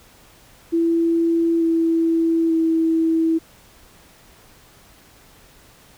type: tone with pitch steps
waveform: sine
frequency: 333.4 / 329.4 / 325.4 Hz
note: E4 / E4 / E4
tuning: +20 / -1 / -22 cents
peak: -15 dBFS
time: 0.72-3.39 s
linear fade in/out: 20 ms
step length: 890 ms
effects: pink hiss -50 dBFS RMS until 5.97 s